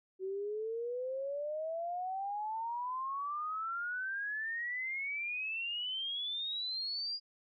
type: exponential sweep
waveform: sine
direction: up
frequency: 373 to 4877 Hz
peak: -35 dBFS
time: 0.19-7.2 s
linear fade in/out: 50 ms
effects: none